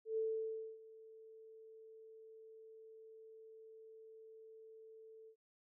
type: tone with ADSR envelope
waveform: sine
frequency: 442.7 Hz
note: A4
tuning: 11 cents sharp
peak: -34 dBFS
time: 0.05-5.36 s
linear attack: 120 ms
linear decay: 610 ms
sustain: -21 dB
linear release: 79 ms
effects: none